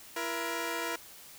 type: tone pair together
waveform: 10% pulse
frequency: 334.9 / 474.2 Hz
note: E4 / A#4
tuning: +27 / +30 cents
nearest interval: tritone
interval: 603 cents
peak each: -27 dBFS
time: 0.16-0.96 s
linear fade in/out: 5 ms
effects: white hiss -51 dBFS RMS until 1.38 s